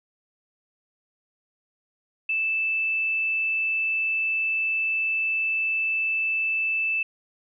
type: tone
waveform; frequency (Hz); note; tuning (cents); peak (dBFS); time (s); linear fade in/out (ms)
sine; 2637; E7; 0; -22; 2.29-7.03; 5
effects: none